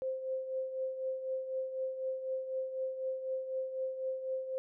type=tone with tremolo; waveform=sine; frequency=523.3 Hz; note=C5; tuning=in tune; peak=-31 dBFS; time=0.02-4.58 s; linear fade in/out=0 ms; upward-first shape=triangle; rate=4 Hz; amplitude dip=65%; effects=none